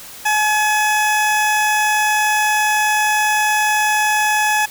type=tone; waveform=20% pulse; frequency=850 Hz; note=G#5; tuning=40 cents sharp; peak=-9 dBFS; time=0.25-4.66 s; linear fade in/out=10 ms; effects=white hiss -36 dBFS RMS until 4.7 s